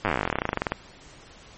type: slowing click train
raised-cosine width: 0.5 ms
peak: -8 dBFS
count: 28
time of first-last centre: 0.05-0.72 s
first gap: 9 ms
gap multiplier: 1.07
effects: pink hiss -49 dBFS RMS until 1.57 s + MP3 32 kbps